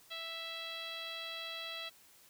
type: tone with low-pass filter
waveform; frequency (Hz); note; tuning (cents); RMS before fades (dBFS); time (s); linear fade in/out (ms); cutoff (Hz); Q
10% pulse; 659.3; E5; 0; -43; 0.1-1.9; 20; 3700; 4
effects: white hiss -62 dBFS RMS until 2.29 s